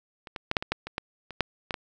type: clicks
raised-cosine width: 0.3 ms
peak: -25 / -18 / -10 / -6 / -16 / -9 / -20 / -13 / -24 / -6 / -14 / -16 dBFS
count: 12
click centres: 0.272 / 0.362 / 0.514 / 0.568 / 0.625 / 0.72 / 0.87 / 0.981 / 1.307 / 1.407 / 1.708 / 1.742 s
effects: none